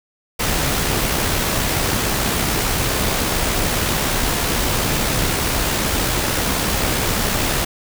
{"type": "noise with amplitude modulation", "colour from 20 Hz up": "pink", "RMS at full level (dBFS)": -18, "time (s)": [0.39, 7.65], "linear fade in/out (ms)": 10, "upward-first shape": "sine", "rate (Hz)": 66.9, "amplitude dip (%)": 30, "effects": []}